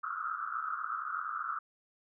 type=band-pass noise; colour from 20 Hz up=pink; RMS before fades=-37 dBFS; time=0.03-1.59 s; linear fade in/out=5 ms; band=1200 to 1400 Hz; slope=96 dB/octave; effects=none